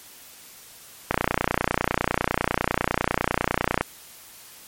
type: click train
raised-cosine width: 0.5 ms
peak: -4 dBFS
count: 82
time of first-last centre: 1.11-3.81 s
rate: 30 Hz
effects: white hiss -46 dBFS RMS until 4.67 s + MP3 64 kbps